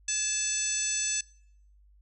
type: harmonic tone with a mistuned harmonic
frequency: 876 Hz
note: A5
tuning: 8 cents flat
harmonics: 2 / 3 / 4 / 5 / 6 / 7 / 8 / 9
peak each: -41 / -36 / -41 / -41 / -40 / -31 / -41 / -31 dBFS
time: 0.08-1.21 s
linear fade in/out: 5 ms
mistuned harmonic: 2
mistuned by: -45 cents
effects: noise-tail reverb RT60 0.7 s tail -26 dB re dry + added 50 Hz sine -56 dBFS peak until 2.01 s